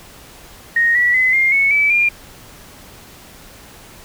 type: tone with pitch steps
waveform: sine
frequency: 1864.7 / 1945 / 2029 / 2116 / 2207 / 2302 / 2402 Hz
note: A#6 / B6 / B6 / C7 / C#7 / D7 / D7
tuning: 0 / -27 / +46 / +19 / -8 / -35 / +38 cents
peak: -11 dBFS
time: 0.76-2.09 s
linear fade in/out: 5 ms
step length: 190 ms
effects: pink hiss -41 dBFS RMS until 4.04 s